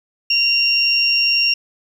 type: tone pair together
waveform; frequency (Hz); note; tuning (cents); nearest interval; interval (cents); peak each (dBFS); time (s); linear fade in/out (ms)
sine; 2770 / 5532; F7 / F8; -15 / -17; octave; 1198; -16; 0.3-1.54; 5
effects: 7-bit